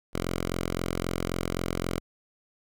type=tone; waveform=5% pulse; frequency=43.79 Hz; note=F1; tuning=5 cents sharp; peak=-17 dBFS; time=0.13-2 s; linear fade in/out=20 ms; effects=none